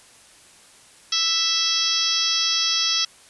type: harmonic tone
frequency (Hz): 659.3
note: E5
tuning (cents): 0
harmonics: 2 / 3 / 4 / 5 / 6 / 7 / 8 / 9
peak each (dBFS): -33 / -35 / -32 / -25 / -27 / -28 / -23 / -28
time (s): 1.12-3.05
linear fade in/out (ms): 5
effects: white hiss -50 dBFS RMS until 3.29 s + resampled to 24000 Hz